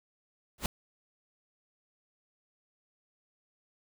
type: noise with exponential growth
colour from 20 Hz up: pink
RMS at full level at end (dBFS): -26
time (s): 0.58-0.66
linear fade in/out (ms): 2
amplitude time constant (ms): 17
effects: none